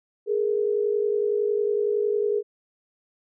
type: tone pair together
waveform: sine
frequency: 415.3 / 466.2 Hz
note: G#4 / A#4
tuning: 0 / 0 cents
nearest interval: major second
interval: 200 cents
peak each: -22 / -26 dBFS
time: 0.26-2.43 s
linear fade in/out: 50 ms
effects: none